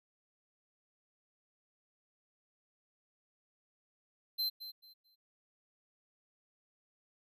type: tone with echo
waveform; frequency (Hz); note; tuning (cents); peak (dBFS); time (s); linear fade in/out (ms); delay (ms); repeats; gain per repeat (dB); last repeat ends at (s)
square; 4101; C8; -36; -32; 4.38-4.5; 20; 220; 3; -12; 5.16
effects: none